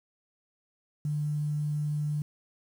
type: tone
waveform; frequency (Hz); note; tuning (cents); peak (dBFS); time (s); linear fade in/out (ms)
sine; 149; D3; +25; -27; 1.05-2.22; 2
effects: 9-bit